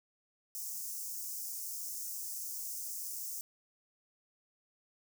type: high-pass noise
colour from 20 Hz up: white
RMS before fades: -41 dBFS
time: 0.55-3.41 s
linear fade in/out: 0 ms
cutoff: 5400 Hz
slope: 48 dB/octave
effects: none